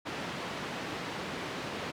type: band-pass noise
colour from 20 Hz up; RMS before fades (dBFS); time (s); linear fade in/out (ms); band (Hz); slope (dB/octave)
pink; -38; 0.05-1.92; 20; 170 to 3600; 12
effects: none